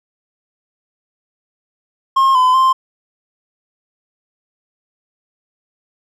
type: tone with pitch steps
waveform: triangle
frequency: 1071 / 1016 / 1050 Hz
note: C6 / B5 / C6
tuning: +40 / +49 / +6 cents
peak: -7 dBFS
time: 2.16-2.73 s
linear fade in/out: 10 ms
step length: 190 ms
effects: none